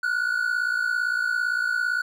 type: tone pair together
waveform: triangle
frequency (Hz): 1427.3 / 1485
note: F6 / F#6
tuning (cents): +37 / +6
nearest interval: minor second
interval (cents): 69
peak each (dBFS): -25 / -22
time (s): 0.03-2.02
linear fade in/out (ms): 5
effects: none

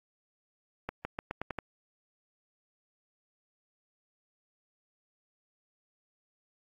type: accelerating click train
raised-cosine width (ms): 0.5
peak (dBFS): -19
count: 7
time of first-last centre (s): 0.89-1.587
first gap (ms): 160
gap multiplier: 0.87
effects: AAC 48 kbps

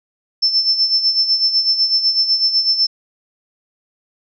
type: tone with tremolo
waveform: sine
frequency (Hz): 5310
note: E8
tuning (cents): +12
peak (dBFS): -10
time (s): 0.42-2.87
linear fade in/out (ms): 10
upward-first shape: sine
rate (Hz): 8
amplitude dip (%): 65
effects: none

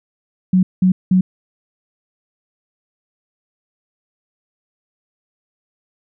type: tone bursts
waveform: sine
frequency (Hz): 185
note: F#3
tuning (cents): 0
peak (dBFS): -9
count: 3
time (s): 0.53-1.21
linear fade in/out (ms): 5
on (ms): 100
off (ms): 190
effects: none

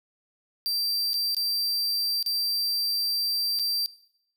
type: tone with dropouts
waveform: 45% pulse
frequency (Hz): 4699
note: D8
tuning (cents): 0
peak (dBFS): -24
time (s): 0.66-3.86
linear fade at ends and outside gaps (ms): 0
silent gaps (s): 1.133-1.141 / 1.347-1.367 / 2.227-2.262 / 3.59-3.596
effects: noise-tail reverb RT60 0.7 s tail -19 dB re dry

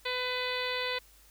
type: harmonic tone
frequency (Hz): 501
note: B4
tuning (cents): +25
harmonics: 1 / 2 / 3 / 4 / 5 / 6 / 7 / 8 / 9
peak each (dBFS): -36 / -39 / -41 / -37 / -39 / -44 / -39 / -40 / -45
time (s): 0.05-0.99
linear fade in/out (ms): 10
effects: added 50 Hz sine -60 dBFS peak until 1.3 s + white hiss -60 dBFS RMS until 1.3 s

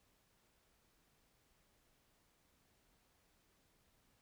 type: silence
effects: pink hiss -75 dBFS RMS until 4.21 s

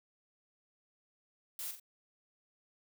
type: noise with echo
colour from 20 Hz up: blue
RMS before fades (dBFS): -41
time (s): 1.59-1.71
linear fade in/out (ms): 2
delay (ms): 44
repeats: 2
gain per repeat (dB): -7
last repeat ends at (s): 1.798
effects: none

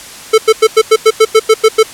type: tone bursts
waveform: square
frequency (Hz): 440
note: A4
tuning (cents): 0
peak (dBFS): -3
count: 11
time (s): 0.33-1.832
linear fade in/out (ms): 10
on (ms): 52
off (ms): 93
effects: white hiss -30 dBFS RMS until 1.93 s + low-pass 10000 Hz 12 dB/octave

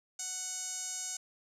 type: tone with band-pass filter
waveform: sawtooth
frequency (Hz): 740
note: F#5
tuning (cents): 0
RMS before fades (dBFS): -39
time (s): 0.19-1.17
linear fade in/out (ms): 5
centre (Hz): 6900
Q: 5.7
effects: none

